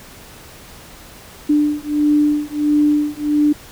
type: beating tone pair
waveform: sine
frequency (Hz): 295.9 / 297.4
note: D4 / D4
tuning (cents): +13 / +22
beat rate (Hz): 1.5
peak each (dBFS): -16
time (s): 1.49-3.53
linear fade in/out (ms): 10
effects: pink hiss -40 dBFS RMS until 3.71 s